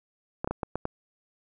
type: clicks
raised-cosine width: 1 ms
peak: -15 dBFS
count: 6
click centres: 0.445 / 0.475 / 0.51 / 0.632 / 0.756 / 0.854 s
effects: none